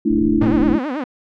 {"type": "chord", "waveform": "sine", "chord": "A suspended fourth", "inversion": "none", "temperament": "equal", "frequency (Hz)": [220, 293.7, 329.6], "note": ["A3", "D4", "E4"], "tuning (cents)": [0, 0, 0], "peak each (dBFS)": -18, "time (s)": [0.05, 0.79], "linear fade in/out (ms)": 10}
{"type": "low-pass noise", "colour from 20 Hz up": "pink", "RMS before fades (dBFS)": -26, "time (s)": [0.1, 0.76], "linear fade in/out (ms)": 2, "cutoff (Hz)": 420, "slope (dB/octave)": 96}
{"type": "tone with vibrato", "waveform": "sawtooth", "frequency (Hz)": 277.2, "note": "C#4", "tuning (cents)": 0, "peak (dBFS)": -17, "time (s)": [0.41, 1.04], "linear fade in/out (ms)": 5, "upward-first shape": "sine", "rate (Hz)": 9.2, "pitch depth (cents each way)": 210}
{"type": "tone with exponential decay", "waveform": "35% pulse", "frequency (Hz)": 115.4, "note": "A#2", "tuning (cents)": -17, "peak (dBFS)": -15, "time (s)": [0.42, 0.68], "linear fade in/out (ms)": 0, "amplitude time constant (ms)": 56}
{"effects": ["low-pass 2000 Hz 12 dB/octave"]}